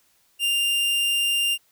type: tone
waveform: 45% pulse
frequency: 2795 Hz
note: F7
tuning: 1 cent sharp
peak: -20 dBFS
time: 0.39-1.58 s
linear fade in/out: 50 ms
effects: white hiss -63 dBFS RMS until 1.71 s